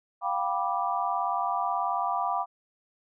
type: chord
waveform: sine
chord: G dominant seventh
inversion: third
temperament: just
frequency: 705.6 / 784 / 980 / 1176 Hz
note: F5 / G5 / B5 / D6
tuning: +18 / 0 / -14 / +2 cents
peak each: -31 dBFS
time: 0.21-2.46 s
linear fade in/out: 50 ms
effects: none